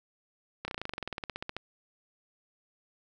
slowing click train, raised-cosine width 0.3 ms, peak -19 dBFS, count 20, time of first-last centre 0.65-1.566 s, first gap 30 ms, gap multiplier 1.05, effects none

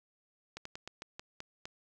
slowing click train, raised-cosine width 0.2 ms, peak -25 dBFS, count 8, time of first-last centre 0.57-1.655 s, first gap 84 ms, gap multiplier 1.2, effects none

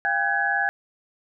sine tone cluster, 695 / 797 / 1522 / 1680 Hz, F5 / G5 / F#6 / G#6, -9 / +28 / +48 / +19 cents, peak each -32 / -26 / -27 / -23 dBFS, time 0.05-0.69 s, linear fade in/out 0 ms, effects none

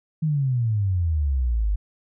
sine exponential sweep, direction down, 161 to 48.63 Hz, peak -19 dBFS, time 0.22-1.76 s, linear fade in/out 10 ms, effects none

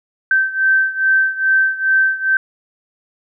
sine beating tone pair, 1551 / 1553.4 Hz, G6 / G6, -19 / -16 cents, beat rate 2.4 Hz, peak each -14 / -17 dBFS, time 0.31-2.37 s, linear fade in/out 2 ms, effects none

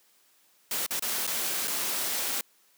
white noise with dropouts, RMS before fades -30 dBFS, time 0.71-2.41 s, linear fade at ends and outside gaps 2 ms, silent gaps 0.864-0.907 / 0.995-1.023 / 1.268-1.275 / 1.674-1.678 s, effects white hiss -64 dBFS RMS until 2.77 s + high-pass 200 Hz 12 dB/octave

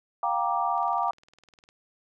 sine chord, G minor seventh, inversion third, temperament just, 705.6 / 784 / 940.8 / 1176 Hz, F5 / G5 / Bb5 / D6, +18 / 0 / +16 / +2 cents, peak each -29 dBFS, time 0.23-1.11 s, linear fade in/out 2 ms
click train, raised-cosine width 0.2 ms, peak -37 dBFS, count 19, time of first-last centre 0.78-1.689 s, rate 19.8 Hz
effects none

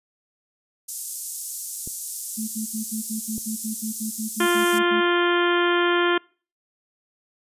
pink band-pass noise, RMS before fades -33 dBFS, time 0.88-4.79 s, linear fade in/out 10 ms, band 6900 to 13000 Hz, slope 24 dB/octave
clicks, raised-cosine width 3 ms, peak -24 dBFS, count 2, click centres 1.875 / 3.38 s
sine tone bursts, 218.4 Hz, A3, 13 cents flat, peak -26 dBFS, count 15, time 2.37-5.014 s, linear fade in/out 20 ms, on 110 ms, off 71 ms
harmonic tone, 349.2 Hz, F4, in tune, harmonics 1 / 2 / 3 / 4 / 5 / 6 / 7 / 8 / 9 / 10, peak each -20 / -31 / -26 / -26 / -27 / -35 / -33 / -39 / -30 / -40 dBFS, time 4.4-6.18 s, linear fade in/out 5 ms
effects noise-tail reverb RT60 0.4 s tail -26 dB re dry + resampled to 32000 Hz

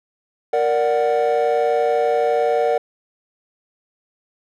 triangle chord, Bb augmented, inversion none, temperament equal, 466.2 / 587.3 / 740 Hz, Bb4 / D5 / F#5, 0 / 0 / 0 cents, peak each -16 / -18 / -18 dBFS, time 0.53-2.78 s, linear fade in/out 5 ms, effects tanh soft clip ceiling -7 dBFS

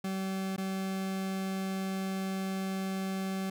40% pulse tone with dropouts, 191.3 Hz, G3, 42 cents flat, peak -31 dBFS, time 0.04-3.5 s, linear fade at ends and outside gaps 5 ms, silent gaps 0.564-0.579 s, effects none

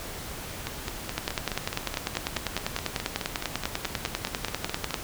two click trains, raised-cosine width 0.2 ms, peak -13 / -9 dBFS, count 21 / 39, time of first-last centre 0.67-4.907 / 1.18-4.942 s, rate 4.72 / 10.1 Hz, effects pink hiss -38 dBFS RMS until 5.03 s

